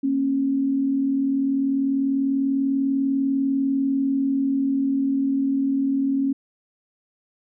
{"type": "tone pair together", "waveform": "sine", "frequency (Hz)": [233.1, 273.3], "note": ["A#3", "C#4"], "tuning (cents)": [0, -24], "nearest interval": "minor third", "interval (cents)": 276, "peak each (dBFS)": [-29, -19], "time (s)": [0.03, 6.33], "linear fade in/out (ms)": 10, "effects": []}